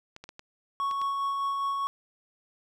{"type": "clicks", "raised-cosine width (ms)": 0.2, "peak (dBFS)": -26, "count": 6, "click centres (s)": [0.164, 0.24, 0.291, 0.394, 0.912, 1.016]}
{"type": "tone with tremolo", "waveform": "triangle", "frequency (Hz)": 1108.7, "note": "C#6", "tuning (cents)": 0, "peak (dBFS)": -24, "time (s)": [0.8, 1.87], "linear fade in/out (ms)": 0, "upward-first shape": "sine", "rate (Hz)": 4.9, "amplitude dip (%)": 25}
{"effects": []}